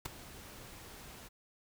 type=noise with ADSR envelope; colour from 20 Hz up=pink; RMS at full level=-35 dBFS; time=0.05-1.29 s; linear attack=8 ms; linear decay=8 ms; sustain=-16 dB; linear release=22 ms; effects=none